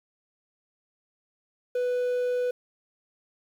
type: tone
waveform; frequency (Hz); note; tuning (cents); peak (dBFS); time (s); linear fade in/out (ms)
triangle; 494.7; B4; +3; -22; 1.75-2.51; 5
effects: 9-bit